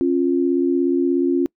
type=tone pair together; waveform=sine; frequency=272.4 / 349.2 Hz; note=C#4 / F4; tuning=-30 / 0 cents; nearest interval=major third; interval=430 cents; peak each=-18 dBFS; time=0.01-1.46 s; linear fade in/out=0 ms; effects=noise-tail reverb RT60 0.1 s tail -26 dB re dry